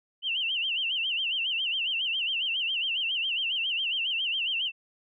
sine tone with vibrato, 2921 Hz, F#7, 23 cents flat, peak -26 dBFS, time 0.22-4.72 s, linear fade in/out 50 ms, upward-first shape sine, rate 7.3 Hz, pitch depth 160 cents each way, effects none

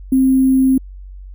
sine tone with sample-and-hold, 263.2 Hz, C4, 10 cents sharp, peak -9 dBFS, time 0.12-0.78 s, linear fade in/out 5 ms, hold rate 11025 Hz, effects added 47 Hz sine -31 dBFS peak until 1.34 s

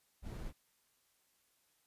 brown noise with sample-and-hold, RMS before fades -43 dBFS, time 0.22-0.53 s, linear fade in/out 50 ms, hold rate 11025 Hz, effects white hiss -75 dBFS RMS until 1.86 s + resampled to 32000 Hz

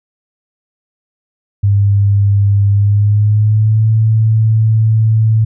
sine tone with pitch glide, 100.7 to 110.45 Hz, G2 to A2, +47 to +7 cents, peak -7 dBFS, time 1.63-5.45 s, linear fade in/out 10 ms, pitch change +160 cents, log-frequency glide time 2.7-3.9 s, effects none

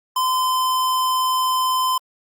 square tone, 1027 Hz, C6, 33 cents flat, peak -18 dBFS, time 0.16-1.98 s, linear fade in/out 5 ms, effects Opus 48 kbps

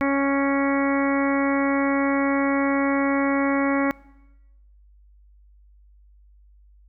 harmonic tone, 277.2 Hz, C#4, in tune, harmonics 1 / 2 / 3 / 4 / 5 / 6 / 7 / 8, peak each -21 / -26 / -31 / -29 / -33 / -35 / -32 / -32 dBFS, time 0.01-3.91 s, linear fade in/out 0 ms, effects noise-tail reverb RT60 1.0 s tail -22 dB re dry + added 50 Hz sine -50 dBFS peak until 6.88 s

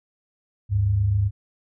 sine tone pair together, 73.5 / 101.2 Hz, D2 / G#2, +2 / -44 cents, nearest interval tritone, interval 554 cents, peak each -27 / -18 dBFS, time 0.69-1.31 s, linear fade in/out 50 ms, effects none

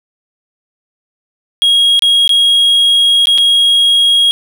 triangle tone with dropouts, 3285 Hz, G#7, 20 cents flat, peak -5 dBFS, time 1.62-4.31 s, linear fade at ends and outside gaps 0 ms, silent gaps 1.993-2.022 / 2.277-2.293 / 3.256-3.271 / 3.378-3.383 s, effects none

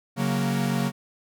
45% pulse chord, F# major, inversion second, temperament equal, 138.59 / 185 / 233.1 Hz, C#3 / F#3 / A#3, 0 / 0 / 0 cents, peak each -27 dBFS, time 0.16-0.92 s, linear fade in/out 50 ms, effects none

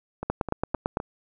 two click trains, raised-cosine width 1 ms, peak -17 / -10 dBFS, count 4 / 7, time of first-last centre 0.23-1.001 / 0.3-0.971 s, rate 3.89 / 8.94 Hz, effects none

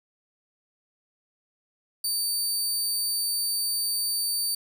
20% pulse tone, 4601 Hz, D8, 36 cents flat, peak -19 dBFS, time 2.04-4.55 s, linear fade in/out 5 ms, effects none

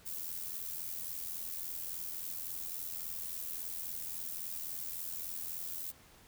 violet noise with amplitude modulation, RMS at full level -38 dBFS, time 0.05-5.92 s, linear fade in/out 20 ms, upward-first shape sine, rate 83.6 Hz, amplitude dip 65%, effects pink hiss -60 dBFS RMS until 6.27 s

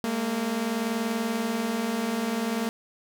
sawtooth tone pair together, 209.2 / 229.7 Hz, G#3 / A#3, +13 / -25 cents, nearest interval major second, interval 162 cents, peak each -28 / -23 dBFS, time 0.04-2.69 s, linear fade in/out 0 ms, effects none

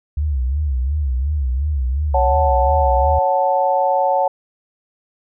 sine tone with vibrato, 68.9 Hz, C#2, 10 cents flat, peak -16 dBFS, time 0.17-3.19 s, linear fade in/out 5 ms, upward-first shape sine, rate 2.8 Hz, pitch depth 180 cents each way
sine chord, F# minor, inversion second, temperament equal, 554.4 / 740 / 880 Hz, C#5 / F#5 / A5, 0 / 0 / 0 cents, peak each -18 / -18 / -18 dBFS, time 2.14-4.28 s, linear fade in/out 5 ms
effects none

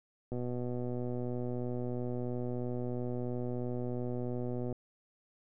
click train, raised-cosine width 2 ms, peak -25 dBFS, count 543, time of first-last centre 0.32-4.727 s, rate 123 Hz, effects none

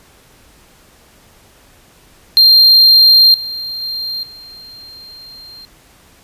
triangle tone with level steps, 4186 Hz, C8, in tune, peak -3 / -20 / -18 / -32 dBFS, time 2.37-5.65 s, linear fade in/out 0 ms, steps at 3.34 / 3.82 / 4.23 s, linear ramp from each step 2 ms, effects pink hiss -47 dBFS RMS until 6.23 s + resampled to 32000 Hz

